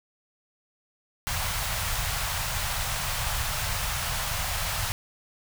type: band-stop noise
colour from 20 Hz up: pink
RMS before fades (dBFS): -29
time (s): 1.27-4.92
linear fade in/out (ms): 0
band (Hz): 140 to 690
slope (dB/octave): 24
effects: none